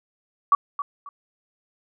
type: tone with echo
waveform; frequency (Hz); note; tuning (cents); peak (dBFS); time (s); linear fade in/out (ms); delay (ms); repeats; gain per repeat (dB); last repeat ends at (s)
sine; 1139; C#6; +47; -12; 0.52-0.55; 2; 270; 2; -12; 1.09
effects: none